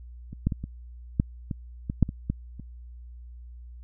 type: clicks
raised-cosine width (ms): 5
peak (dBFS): -25 / -10 / -17 / -21 / -8 / -17 / -16 / -6 / -20 / -13 / -26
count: 11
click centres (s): 0.33 / 0.47 / 0.522 / 0.64 / 1.199 / 1.512 / 1.899 / 2.027 / 2.091 / 2.3 / 2.597
effects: added 60 Hz sine -41 dBFS peak until 3.83 s